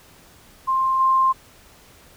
sine tone with level steps, 1054 Hz, C6, 12 cents sharp, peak -17 / -14 dBFS, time 0.67-1.33 s, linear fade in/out 20 ms, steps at 0.99 s, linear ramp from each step 20 ms, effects pink hiss -50 dBFS RMS until 2.16 s

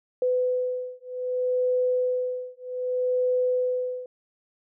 sine beating tone pair, 502 / 502.64 Hz, B4 / B4, +28 / +30 cents, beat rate 0.64 Hz, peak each -26 dBFS, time 0.22-4.06 s, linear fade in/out 2 ms, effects none

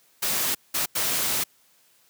white noise bursts at uneven times, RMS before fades -25 dBFS, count 3, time 0.22-0.55 / 0.74-0.86 / 0.95-1.44 s, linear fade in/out 10 ms, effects white hiss -61 dBFS RMS until 2.09 s + high-pass 100 Hz 12 dB/octave

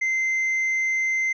triangle tone, 2076 Hz, C7, 14 cents flat, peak -19 dBFS, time 0.01-1.33 s, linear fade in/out 10 ms, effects resampled to 16000 Hz

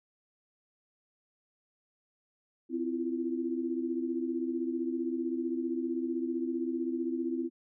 sine tone cluster, 257.8 / 332 / 347.5 Hz, C4 / E4 / F4, -26 / +12 / -9 cents, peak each -34 / -33 / -38 dBFS, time 2.69-7.5 s, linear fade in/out 50 ms, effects none

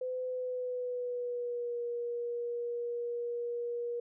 sine tone with pitch glide, 508 to 476.7 Hz, B4 to A#4, +49 to +39 cents, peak -33 dBFS, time 0.01-4 s, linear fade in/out 5 ms, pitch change -110 cents, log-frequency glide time 0.25-1.8 s, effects none

